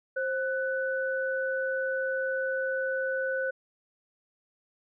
sine tone pair together, 527.9 / 1493 Hz, C5 / F#6, +15 / +15 cents, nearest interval octave + tritone, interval 1800 cents, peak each -29 / -31 dBFS, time 0.16-3.51 s, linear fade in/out 10 ms, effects none

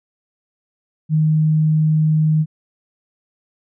sine tone, 155.56 Hz, D#3, in tune, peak -12 dBFS, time 1.09-2.46 s, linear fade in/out 50 ms, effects none

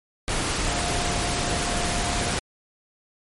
sine tone in noise, 703 Hz, F5, 11 cents sharp, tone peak -32 dBFS, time 0.67-2.3 s, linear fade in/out 0 ms, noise pink, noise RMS -25 dBFS, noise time 0.28-2.39 s, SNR -10 dB, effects MP3 48 kbps

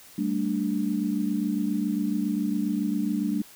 sine chord, G suspended second, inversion none, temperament equal with one note detuned, 196 / 223.3 / 293.7 Hz, G3 / A3 / D4, 0 / +26 / 0 cents, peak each -28 dBFS, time 0.18-3.42 s, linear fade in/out 5 ms, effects white hiss -50 dBFS RMS until 3.55 s

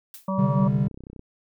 blue noise with exponential decay, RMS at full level -38 dBFS, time 0.14-0.33 s, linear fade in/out 1 ms, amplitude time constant 40 ms
harmonic tone, 191.4 Hz, G3, 41 cents flat, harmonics 1 / 3 / 5 / 6, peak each -25 / -30 / -32 / -33 dBFS, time 0.28-0.68 s, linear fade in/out 5 ms
triangle chord, C suspended second, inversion none, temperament equal, 130.81 / 146.83 / 196 Hz, C3 / D3 / G3, 0 / 0 / 0 cents, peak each -22 dBFS, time 0.38-0.88 s, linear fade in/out 10 ms
click train, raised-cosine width 3 ms, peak -28 dBFS, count 20, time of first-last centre 0.6-1.194 s, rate 32 Hz
effects none

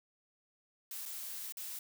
blue noise with dropouts, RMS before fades -43 dBFS, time 0.91-1.79 s, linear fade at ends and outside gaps 2 ms, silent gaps 1.055-1.059 / 1.523-1.57 s, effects none

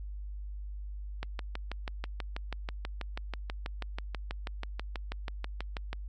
click train, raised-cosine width 0.3 ms, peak -20 dBFS, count 30, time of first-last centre 1.23-5.93 s, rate 6.17 Hz, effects added 50 Hz sine -37 dBFS peak until 6.08 s + MP3 48 kbps

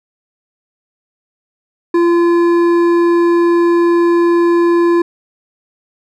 sine tone with hard clipping, 342.8 Hz, F4, 32 cents flat, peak -10 dBFS, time 1.94-5.02 s, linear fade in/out 5 ms, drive 9 dB, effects none

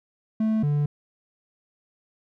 triangle tone pair in turn, 219 / 146.45 Hz, A3 / D3, -8 / -5 cents, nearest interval perfect fifth, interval 697 cents, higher first, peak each -18 dBFS, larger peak neither, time 0.4-0.63 / 0.63-0.86 s, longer neither, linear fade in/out 5 ms, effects none

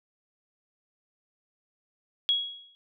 sine tone with exponential decay, 3322 Hz, G#7, in tune, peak -19 dBFS, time 2.29-2.75 s, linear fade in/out 0 ms, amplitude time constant 100 ms, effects none

